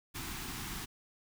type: band-stop noise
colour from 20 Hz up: pink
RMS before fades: -41 dBFS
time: 0.14-0.86 s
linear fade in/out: 20 ms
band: 390 to 780 Hz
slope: 48 dB/octave
effects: none